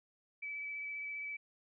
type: tone with vibrato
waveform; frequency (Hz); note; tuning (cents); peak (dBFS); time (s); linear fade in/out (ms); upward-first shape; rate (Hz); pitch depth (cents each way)
sine; 2300; D7; -37; -39; 0.42-1.37; 10; sine; 15; 12
effects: none